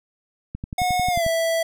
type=click train; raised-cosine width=5 ms; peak=-17 dBFS; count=9; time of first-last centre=0.55-1.264 s; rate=11.2 Hz
type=tone with pitch glide; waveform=square; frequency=727 to 659 Hz; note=F#5 to E5; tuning=-31 to -1 cents; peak=-20 dBFS; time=0.78-1.63 s; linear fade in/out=5 ms; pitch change=-170 cents; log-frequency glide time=1.09-1.25 s
effects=none